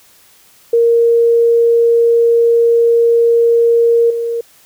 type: tone with level steps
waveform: sine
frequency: 466.2 Hz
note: A#4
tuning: in tune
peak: -7 / -15 dBFS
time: 0.73-4.41 s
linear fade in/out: 5 ms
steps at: 4.1 s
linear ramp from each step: 5 ms
effects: white hiss -47 dBFS RMS until 4.65 s